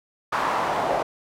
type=noise with band-pass filter sweep; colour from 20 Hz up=pink; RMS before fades=-24 dBFS; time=0.32-1.03 s; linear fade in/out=10 ms; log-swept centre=1100 to 670 Hz; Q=2.5; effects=none